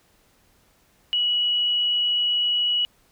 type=tone; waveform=sine; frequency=2927 Hz; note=F#7; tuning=19 cents flat; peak=-19 dBFS; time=1.13-2.85 s; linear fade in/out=0 ms; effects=pink hiss -61 dBFS RMS until 3.11 s